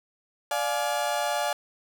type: chord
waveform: 35% pulse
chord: D diminished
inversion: none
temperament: just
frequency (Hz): 587.3 / 704.8 / 845.8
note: D5 / F5 / Ab5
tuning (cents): 0 / +16 / +31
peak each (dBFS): -28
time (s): 0.51-1.53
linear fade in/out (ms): 2
effects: none